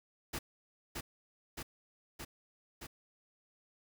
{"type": "noise with echo", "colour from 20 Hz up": "pink", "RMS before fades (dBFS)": -39, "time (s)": [0.33, 0.39], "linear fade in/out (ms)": 10, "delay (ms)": 620, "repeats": 4, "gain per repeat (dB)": -2, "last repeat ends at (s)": 2.87, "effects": []}